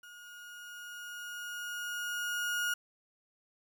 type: tone with level ramp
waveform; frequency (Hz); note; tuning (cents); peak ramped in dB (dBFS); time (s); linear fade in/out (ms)
35% pulse; 1436; F6; +48; -48 to -28; 0.03-2.74; 5
effects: 11-bit